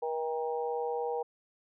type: harmonic tone with a mistuned harmonic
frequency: 159.4 Hz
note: D#3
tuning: 42 cents sharp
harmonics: 3 / 4 / 5 / 6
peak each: -32 / -44 / -36 / -42 dBFS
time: 0.02-1.23 s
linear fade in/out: 10 ms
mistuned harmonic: 6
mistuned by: -30 cents
effects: none